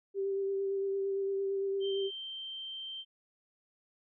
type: tone with vibrato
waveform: sine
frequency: 392 Hz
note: G4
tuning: in tune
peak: -30 dBFS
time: 0.14-2.11 s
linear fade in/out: 50 ms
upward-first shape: sine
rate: 8.8 Hz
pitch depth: 16 cents each way
type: tone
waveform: sine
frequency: 3133 Hz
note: G7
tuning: 2 cents flat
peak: -39 dBFS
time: 1.8-3.05 s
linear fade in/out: 50 ms
effects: none